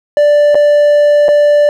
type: tone with dropouts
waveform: triangle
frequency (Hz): 587.3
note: D5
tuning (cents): 0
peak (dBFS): -3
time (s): 0.17-1.69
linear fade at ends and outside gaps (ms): 1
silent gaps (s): 0.546-0.553 / 1.283-1.288
effects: none

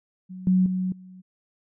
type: tone with level steps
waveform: sine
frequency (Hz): 185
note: F#3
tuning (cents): 0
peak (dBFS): -35 / -16 / -23 / -42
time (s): 0.29-1.22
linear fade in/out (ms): 20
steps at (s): 0.47 / 0.66 / 0.92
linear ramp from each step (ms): 2
effects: none

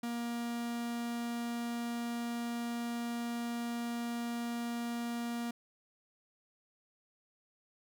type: tone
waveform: 45% pulse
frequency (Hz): 236.2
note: A#3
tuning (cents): +23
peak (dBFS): -35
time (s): 0.03-5.51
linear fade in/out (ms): 5
effects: none

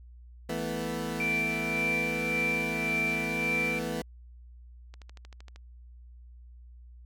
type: chord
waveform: 20% pulse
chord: E suspended fourth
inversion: none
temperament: equal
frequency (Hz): 164.81 / 220 / 246.9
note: E3 / A3 / B3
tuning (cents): 0 / 0 / 0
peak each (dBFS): -31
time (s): 0.49-4.02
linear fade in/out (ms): 5
type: tone with tremolo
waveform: sine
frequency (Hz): 2349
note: D7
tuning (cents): 0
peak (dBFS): -26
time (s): 1.2-3.79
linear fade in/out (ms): 2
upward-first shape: sine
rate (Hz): 1.8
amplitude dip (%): 50
type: click train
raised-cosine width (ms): 0.2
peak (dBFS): -32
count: 9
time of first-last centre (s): 4.94-5.56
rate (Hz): 12.9
effects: added 60 Hz sine -47 dBFS peak until 7.05 s

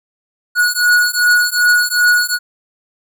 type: beating tone pair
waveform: square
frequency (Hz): 1456 / 1458.6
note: F#6 / F#6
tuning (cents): -28 / -25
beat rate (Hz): 2.6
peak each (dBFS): -14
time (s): 0.55-2.39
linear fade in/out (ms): 50
effects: none

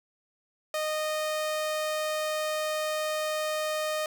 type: tone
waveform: sawtooth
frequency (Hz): 617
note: D#5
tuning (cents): -15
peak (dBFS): -24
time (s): 0.74-4.06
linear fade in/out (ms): 2
effects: none

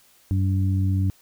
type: harmonic tone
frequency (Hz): 95.5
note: G2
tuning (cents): -45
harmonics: 1 / 2 / 3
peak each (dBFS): -19 / -29 / -31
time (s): 0.31-1.1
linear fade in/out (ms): 0
effects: white hiss -57 dBFS RMS until 1.21 s

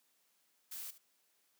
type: noise with echo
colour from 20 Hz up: blue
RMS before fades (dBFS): -45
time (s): 0.71-0.91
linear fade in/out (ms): 10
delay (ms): 73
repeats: 1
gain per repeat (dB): -15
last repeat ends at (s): 0.983
effects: white hiss -75 dBFS RMS until 1.59 s + high-pass 200 Hz 12 dB/octave

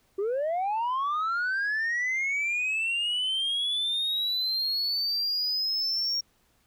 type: linear sweep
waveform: sine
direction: up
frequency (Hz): 376.4 to 5588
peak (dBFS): -23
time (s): 0.18-6.21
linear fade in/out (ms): 10
effects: tanh soft clip ceiling -24 dBFS + pink hiss -67 dBFS RMS until 6.66 s

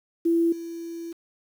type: tone with level steps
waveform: sine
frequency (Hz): 335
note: E4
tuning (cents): +28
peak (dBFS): -18 / -32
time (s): 0.25-1.13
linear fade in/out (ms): 10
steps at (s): 0.52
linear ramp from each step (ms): 5
effects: 8-bit

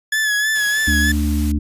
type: tone with vibrato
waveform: 40% pulse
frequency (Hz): 1712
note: A6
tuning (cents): -48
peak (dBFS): -15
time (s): 0.12-1.12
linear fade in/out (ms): 5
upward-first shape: sine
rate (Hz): 3.2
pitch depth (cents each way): 43
type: noise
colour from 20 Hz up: white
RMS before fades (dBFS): -34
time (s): 0.55-1.52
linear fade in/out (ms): 5
type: harmonic tone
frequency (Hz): 73.8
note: D2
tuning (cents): +9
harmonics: 1 / 3 / 4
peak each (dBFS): -17 / -22 / -23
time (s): 0.87-1.59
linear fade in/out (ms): 10
effects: resampled to 32000 Hz

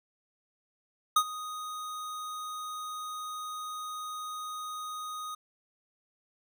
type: tone with ADSR envelope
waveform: square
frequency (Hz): 1244.5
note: D#6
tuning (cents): 0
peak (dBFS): -19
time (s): 1.16-5.35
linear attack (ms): 6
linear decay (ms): 65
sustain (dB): -18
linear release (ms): 7
effects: none

